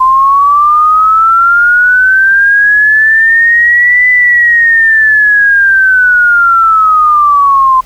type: linear two-way sweep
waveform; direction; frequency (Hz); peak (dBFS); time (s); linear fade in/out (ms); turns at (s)
sine; up then down; 1031 to 2000 to 1031; -3; 0-7.81; 10; 4.09
effects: added 43 Hz sine -37 dBFS peak until 7.85 s + pink hiss -40 dBFS RMS until 7.85 s